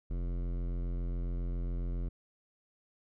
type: tone with hard clipping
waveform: sine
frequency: 43.65 Hz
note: F1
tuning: in tune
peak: -34 dBFS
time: 0.1-2.09 s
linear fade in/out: 10 ms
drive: 16 dB
effects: none